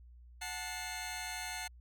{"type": "tone cluster", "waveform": "15% pulse", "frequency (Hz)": [733, 878, 2107], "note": ["F#5", "A5", "C7"], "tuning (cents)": [-16, -4, 12], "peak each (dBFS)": [-37, -38, -37], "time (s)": [0.41, 1.68], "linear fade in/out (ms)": 10, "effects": ["added 60 Hz sine -53 dBFS peak until 1.8 s"]}